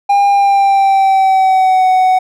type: tone with pitch glide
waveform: triangle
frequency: 804 to 745.8 Hz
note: G5 to F#5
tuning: +44 to +14 cents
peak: -5 dBFS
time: 0.09-2.19 s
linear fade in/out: 10 ms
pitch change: -130 cents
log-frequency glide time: 0.28-1.86 s
effects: none

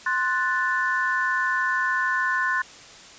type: chord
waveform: sine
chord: F# diminished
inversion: second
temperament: equal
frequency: 1046.5 / 1480 / 1760 Hz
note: C6 / F#6 / A6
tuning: 0 / 0 / 0 cents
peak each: -26 / -25 / -25 dBFS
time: 0.06-2.62 s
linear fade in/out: 5 ms
effects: white hiss -45 dBFS RMS until 3.18 s + resampled to 16000 Hz

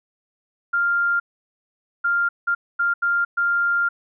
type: tone bursts at uneven times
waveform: sine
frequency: 1396.9 Hz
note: F6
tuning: in tune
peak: -17 dBFS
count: 6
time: 0.73-1.2 / 2.04-2.29 / 2.47-2.55 / 2.79-2.94 / 3.02-3.25 / 3.37-3.89 s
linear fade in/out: 10 ms
effects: none

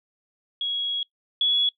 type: tone pair in turn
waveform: sine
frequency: 3322 / 3376 Hz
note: G#7 / G#7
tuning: 0 / +28 cents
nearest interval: unison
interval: 28 cents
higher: second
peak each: -24 / -18 dBFS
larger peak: second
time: 0.61-1.03 / 1.41-1.69 s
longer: first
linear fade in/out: 2 ms
effects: noise-tail reverb RT60 0.1 s tail -22 dB re dry

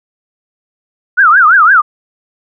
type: tone with vibrato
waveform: sine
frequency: 1396.9 Hz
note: F6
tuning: in tune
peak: -3 dBFS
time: 1.17-1.82 s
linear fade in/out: 20 ms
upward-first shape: triangle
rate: 5.9 Hz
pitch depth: 300 cents each way
effects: none

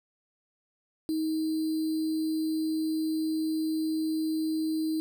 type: tone with sample-and-hold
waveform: sine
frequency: 315.8 Hz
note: D#4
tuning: 26 cents sharp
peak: -26 dBFS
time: 1.09-5 s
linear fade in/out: 0 ms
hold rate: 4410 Hz
effects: none

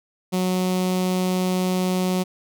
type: tone with notch filter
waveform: sawtooth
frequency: 183.9 Hz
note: F#3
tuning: 10 cents flat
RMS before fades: -22 dBFS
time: 0.32-2.24 s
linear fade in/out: 20 ms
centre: 1600 Hz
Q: 1.3
effects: none

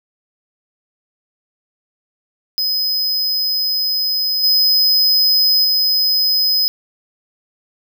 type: tone with level steps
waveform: square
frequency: 5040 Hz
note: D#8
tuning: 21 cents sharp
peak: -16 / -11 / -13 dBFS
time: 2.58-6.68 s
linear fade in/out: 0 ms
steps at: 4.43 / 5.64 s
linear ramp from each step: 10 ms
effects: none

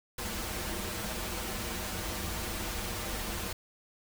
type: noise with comb filter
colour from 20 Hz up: pink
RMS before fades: -36 dBFS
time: 0.18-3.53 s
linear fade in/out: 5 ms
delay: 7.2 ms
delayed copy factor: -0.8
effects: none

